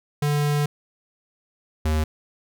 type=tone pair in turn; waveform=square; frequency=146.6 / 77.66 Hz; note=D3 / D#2; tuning=-3 / -3 cents; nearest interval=major seventh; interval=1100 cents; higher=first; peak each=-20 dBFS; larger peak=neither; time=0.22-0.66 / 1.85-2.04 s; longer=first; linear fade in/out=5 ms; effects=none